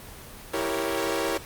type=chord; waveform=sawtooth; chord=E diminished seventh; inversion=none; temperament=equal; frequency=329.6 / 392 / 466.2 / 554.4 Hz; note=E4 / G4 / Bb4 / Db5; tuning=0 / 0 / 0 / 0 cents; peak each=-27 dBFS; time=0.53-1.38 s; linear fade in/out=10 ms; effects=pink hiss -43 dBFS RMS until 1.45 s + Opus 24 kbps